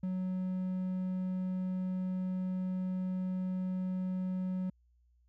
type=tone; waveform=triangle; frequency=185 Hz; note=F#3; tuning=in tune; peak=-30 dBFS; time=0.03-4.7 s; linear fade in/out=5 ms; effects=added 60 Hz sine -65 dBFS peak until 5.28 s